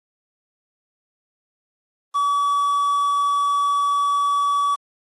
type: tone with quantisation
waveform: triangle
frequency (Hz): 1142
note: D6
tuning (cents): -49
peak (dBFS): -15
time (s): 2.14-4.76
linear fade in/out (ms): 20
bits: 7
effects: AAC 32 kbps